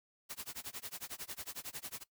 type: noise with tremolo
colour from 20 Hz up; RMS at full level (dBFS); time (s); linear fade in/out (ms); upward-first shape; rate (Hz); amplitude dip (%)
white; -42; 0.29-2.04; 20; sine; 11; 100
effects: noise-tail reverb RT60 0.1 s tail -18 dB re dry